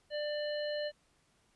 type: harmonic tone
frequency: 594 Hz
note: D5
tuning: 20 cents sharp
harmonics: 1 / 3 / 5 / 7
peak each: -34 / -44 / -46 / -45 dBFS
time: 0.1-0.92 s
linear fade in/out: 50 ms
effects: pink hiss -71 dBFS RMS until 1.55 s + resampled to 24000 Hz